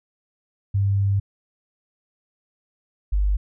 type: tone pair in turn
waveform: sine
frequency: 99.2 / 49.73 Hz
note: G2 / G1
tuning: +21 / +26 cents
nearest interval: octave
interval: 1195 cents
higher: first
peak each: -17 dBFS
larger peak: neither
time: 0.74-1.2 / 3.12-3.37 s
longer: first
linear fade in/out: 10 ms
effects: none